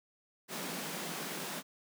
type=high-pass noise; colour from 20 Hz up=pink; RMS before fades=-40 dBFS; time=0.48-1.63 s; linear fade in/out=50 ms; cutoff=150 Hz; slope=96 dB/octave; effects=none